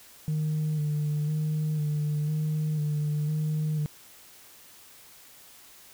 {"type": "tone with vibrato", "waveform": "sine", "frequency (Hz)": 151.7, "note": "D#3", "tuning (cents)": -44, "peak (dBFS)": -23, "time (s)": [0.28, 3.86], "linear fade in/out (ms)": 0, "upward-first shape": "square", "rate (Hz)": 1, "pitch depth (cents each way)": 26, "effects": ["tanh soft clip ceiling -23 dBFS", "white hiss -52 dBFS RMS until 5.93 s"]}